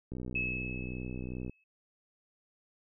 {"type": "click train", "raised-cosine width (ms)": 3, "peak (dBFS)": -27, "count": 87, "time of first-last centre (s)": [0.12, 1.496], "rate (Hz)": 62.5}
{"type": "tone with exponential decay", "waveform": "sine", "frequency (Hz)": 2587, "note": "E7", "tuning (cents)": -33, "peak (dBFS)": -29, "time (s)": [0.35, 1.64], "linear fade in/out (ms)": 5, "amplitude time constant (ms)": 280}
{"effects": []}